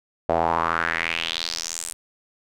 sawtooth tone with band-pass filter sweep, 83 Hz, E2, 12 cents sharp, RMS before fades -25 dBFS, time 0.29-1.93 s, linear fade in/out 0 ms, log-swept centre 630 to 9400 Hz, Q 3.8, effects none

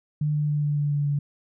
sine tone with pitch steps, 150 / 148.96 / 147.93 / 146.91 / 145.9 / 144.89 / 143.89 Hz, D3 / D3 / D3 / D3 / D3 / D3 / D3, +37 / +25 / +13 / +1 / -11 / -23 / -35 cents, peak -21 dBFS, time 0.21-1.19 s, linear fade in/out 5 ms, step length 140 ms, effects none

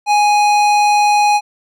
sine tone with hard clipping, 830.6 Hz, G#5, in tune, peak -11 dBFS, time 0.06-1.41 s, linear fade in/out 50 ms, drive 15 dB, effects none

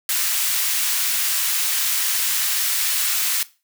white high-pass noise, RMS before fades -21 dBFS, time 0.09-3.43 s, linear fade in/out 2 ms, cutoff 1500 Hz, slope 12 dB/octave, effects noise-tail reverb RT60 0.3 s tail -18 dB re dry

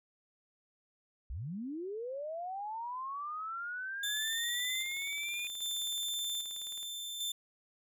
sine linear sweep, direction up, 49.24 to 2467 Hz, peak -37 dBFS, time 1.3-5.47 s, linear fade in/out 0 ms
sawtooth tone with tremolo, 3552 Hz, A7, 16 cents sharp, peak -31 dBFS, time 4.03-7.32 s, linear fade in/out 5 ms, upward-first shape square, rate 0.63 Hz, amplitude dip 45%
click train, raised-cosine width 0.2 ms, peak -37 dBFS, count 51, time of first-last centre 4.17-6.83 s, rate 18.8 Hz
effects none

